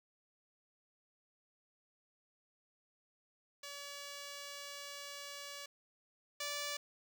5% pulse tone pair in turn, 570 / 580.3 Hz, C#5 / D5, +48 / -21 cents, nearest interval unison, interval 31 cents, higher second, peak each -34 / -27 dBFS, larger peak second, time 3.63-5.66 / 6.4-6.77 s, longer first, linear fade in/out 5 ms, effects none

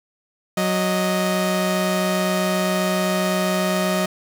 sawtooth tone pair together, 184.8 / 622 Hz, F#3 / D#5, -2 / -1 cents, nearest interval octave + major sixth, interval 2101 cents, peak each -17 / -18 dBFS, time 0.57-4.06 s, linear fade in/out 5 ms, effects none

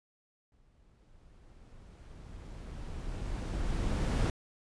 brown noise with exponential growth, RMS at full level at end -26 dBFS, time 0.52-4.3 s, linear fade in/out 1 ms, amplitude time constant 820 ms, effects resampled to 22050 Hz

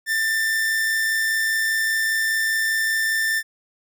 45% pulse tone with amplitude modulation, 1784 Hz, A6, 23 cents sharp, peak -18 dBFS, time 0.06-3.43 s, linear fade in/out 50 ms, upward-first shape sine, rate 105 Hz, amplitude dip 25%, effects none

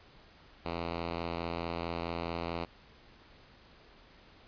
5% pulse tone, 84.6 Hz, E2, 45 cents sharp, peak -23 dBFS, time 0.65-2.65 s, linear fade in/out 5 ms, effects pink hiss -58 dBFS RMS until 4.47 s + resampled to 11025 Hz

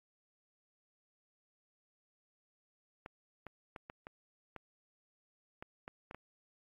clicks, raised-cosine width 0.5 ms, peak -30 dBFS, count 10, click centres 3.061 / 3.467 / 3.762 / 3.899 / 4.069 / 4.563 / 5.625 / 5.879 / 6.111 / 6.146 s, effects AAC 48 kbps

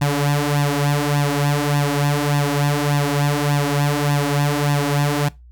sawtooth tone with flanger, 144.6 Hz, D3, 27 cents flat, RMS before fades -18 dBFS, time 0.01-5.29 s, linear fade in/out 10 ms, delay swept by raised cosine 1.1 to 5.8 ms, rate 1.7 Hz, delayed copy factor +0.7, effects noise-tail reverb RT60 0.2 s tail -20 dB re dry + added 60 Hz sine -41 dBFS peak until 5.51 s

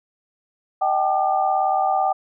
sine tone cluster, 622 / 769 / 847 / 1203 Hz, D#5 / G5 / G#5 / D6, -1 / -33 / +34 / +41 cents, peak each -27 / -18 / -27 / -27 dBFS, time 0.81-2.13 s, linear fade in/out 10 ms, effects none

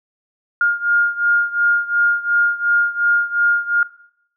sine beating tone pair, 1414 / 1416.8 Hz, F6 / F6, +21 / +24 cents, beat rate 2.8 Hz, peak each -16 / -19 dBFS, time 0.61-3.83 s, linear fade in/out 2 ms, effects noise-tail reverb RT60 0.7 s tail -20 dB re dry

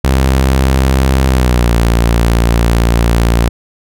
sawtooth tone with pitch glide, 66 to 57.79 Hz, C2 to A#1, +16 to -14 cents, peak -4 dBFS, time 0.04-3.49 s, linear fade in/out 5 ms, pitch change -230 cents, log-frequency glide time 1.26-1.73 s, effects none

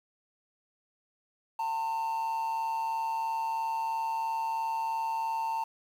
triangle tone with amplitude modulation, 900 Hz, A5, 39 cents sharp, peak -25 dBFS, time 1.59-5.64 s, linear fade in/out 5 ms, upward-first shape sine, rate 143 Hz, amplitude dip 45%, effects 9-bit

